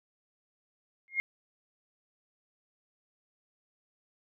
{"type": "tone with exponential growth", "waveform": "sine", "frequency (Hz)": 2137, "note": "C7", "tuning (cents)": 36, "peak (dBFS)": -22, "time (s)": [1.08, 1.2], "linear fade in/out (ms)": 0, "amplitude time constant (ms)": 25, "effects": []}